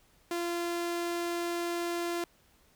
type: tone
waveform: sawtooth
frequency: 344.2 Hz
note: F4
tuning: 25 cents flat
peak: -27 dBFS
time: 0.31-2.24 s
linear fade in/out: 2 ms
effects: pink hiss -65 dBFS RMS until 2.75 s